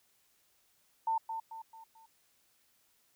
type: tone with echo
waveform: sine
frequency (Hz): 898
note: A5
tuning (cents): +35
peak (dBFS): -28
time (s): 1.07-1.18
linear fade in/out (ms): 5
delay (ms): 220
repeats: 4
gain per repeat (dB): -7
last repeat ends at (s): 2.06
effects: white hiss -71 dBFS RMS until 3.15 s